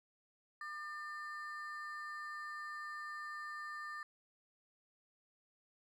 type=ring-modulated tone; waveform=triangle; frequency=1498 Hz; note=F#6; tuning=21 cents sharp; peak=-38 dBFS; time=0.61-4.03 s; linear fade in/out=2 ms; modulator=296 Hz; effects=none